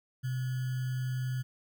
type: tone with sample-and-hold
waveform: sine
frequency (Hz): 127.8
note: C3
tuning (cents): -40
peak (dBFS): -30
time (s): 0.23-1.43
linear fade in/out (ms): 20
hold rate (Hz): 1575
effects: none